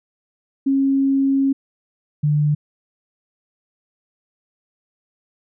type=tone pair in turn; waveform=sine; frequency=272.3 / 148.64 Hz; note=C#4 / D3; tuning=-31 / +21 cents; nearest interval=minor seventh; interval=1048 cents; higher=first; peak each=-14 dBFS; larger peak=neither; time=0.66-1.53 / 2.23-2.55 s; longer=first; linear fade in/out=10 ms; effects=none